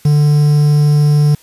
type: tone with quantisation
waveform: triangle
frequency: 147.8 Hz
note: D3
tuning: 11 cents sharp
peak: -5 dBFS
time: 0.05-1.35 s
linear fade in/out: 5 ms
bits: 5
effects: white hiss -46 dBFS RMS until 1.42 s + resampled to 32000 Hz